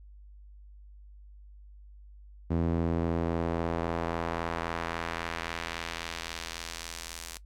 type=tone with band-pass filter sweep; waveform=sawtooth; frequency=83.7 Hz; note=E2; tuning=27 cents sharp; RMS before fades=-33 dBFS; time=2.5-7.38 s; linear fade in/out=10 ms; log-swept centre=240 to 8500 Hz; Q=0.77; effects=noise-tail reverb RT60 0.1 s tail -17 dB re dry + added 50 Hz sine -48 dBFS peak until 7.45 s